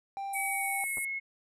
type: tone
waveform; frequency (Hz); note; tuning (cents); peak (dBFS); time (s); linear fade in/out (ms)
triangle; 788; G5; +9; -32; 0.17-0.84; 0
type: band-pass noise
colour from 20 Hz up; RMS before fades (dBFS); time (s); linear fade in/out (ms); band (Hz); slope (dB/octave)
white; -39; 0.33-1.05; 5; 8100 to 12000; 96
type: tone with pitch glide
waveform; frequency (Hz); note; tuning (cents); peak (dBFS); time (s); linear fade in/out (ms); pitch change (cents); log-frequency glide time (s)
sine; 2274 to 2176; C#7 to C#7; +44 to -33; -32; 0.34-1.2; 20; -77; 0.44-0.94
type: clicks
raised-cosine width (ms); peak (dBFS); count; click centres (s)
1; -32; 2; 0.972 / 0.982
effects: none